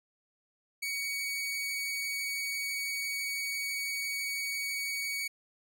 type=tone; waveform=sawtooth; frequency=2247 Hz; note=C#7; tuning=23 cents sharp; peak=-29 dBFS; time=0.82-5.28 s; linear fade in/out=10 ms; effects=none

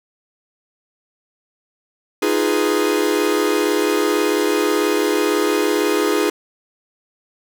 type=chord; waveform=45% pulse; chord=F half-diminished seventh; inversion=third; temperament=equal; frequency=311.1 / 349.2 / 415.3 / 493.9 Hz; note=Eb4 / F4 / Ab4 / Cb5; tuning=0 / 0 / 0 / 0 cents; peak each=-21 / -22 / -19 / -25 dBFS; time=2.22-6.3 s; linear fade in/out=5 ms; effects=none

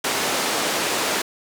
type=band-pass noise; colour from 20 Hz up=pink; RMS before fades=-23 dBFS; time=0.04-1.22 s; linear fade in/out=5 ms; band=350 to 10000 Hz; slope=12 dB/octave; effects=none

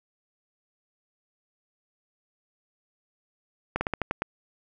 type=slowing click train; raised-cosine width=0.5 ms; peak=-11 dBFS; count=7; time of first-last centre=3.76-4.22 s; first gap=50 ms; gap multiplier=1.17; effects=none

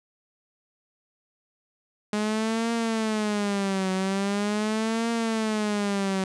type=tone with vibrato; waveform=sawtooth; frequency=208.6 Hz; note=G#3; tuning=8 cents sharp; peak=-20 dBFS; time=2.13-6.24 s; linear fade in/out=2 ms; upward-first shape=triangle; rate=0.42 Hz; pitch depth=190 cents each way; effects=resampled to 22050 Hz

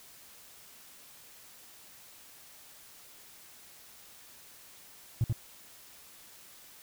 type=tone with echo; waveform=triangle; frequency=116.1 Hz; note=A#2; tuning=7 cents flat; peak=-20 dBFS; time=5.21-5.24 s; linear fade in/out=0 ms; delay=86 ms; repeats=1; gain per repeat=-3 dB; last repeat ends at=5.326 s; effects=tanh soft clip ceiling -20 dBFS + white hiss -54 dBFS RMS until 6.82 s

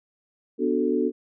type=chord; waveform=sine; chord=B minor seventh; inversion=none; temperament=equal; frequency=246.9 / 293.7 / 370 / 440 Hz; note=B3 / D4 / F#4 / A4; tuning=0 / 0 / 0 / 0 cents; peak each=-26 dBFS; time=0.58-1.12 s; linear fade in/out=50 ms; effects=none

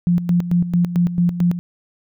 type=tone with tremolo; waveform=sine; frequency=174.61 Hz; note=F3; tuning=in tune; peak=-12 dBFS; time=0.07-1.59 s; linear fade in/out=0 ms; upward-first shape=square; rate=4.5 Hz; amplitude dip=70%; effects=none

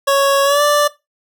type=tone with pitch glide; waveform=25% pulse; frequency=554.4 to 586.7 Hz; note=C#5 to D5; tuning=0 to -2 cents; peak=-7 dBFS; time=0.07-0.88 s; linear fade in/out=10 ms; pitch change=+98 cents; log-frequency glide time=0.44-0.62 s; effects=noise-tail reverb RT60 0.2 s tail -17 dB re dry

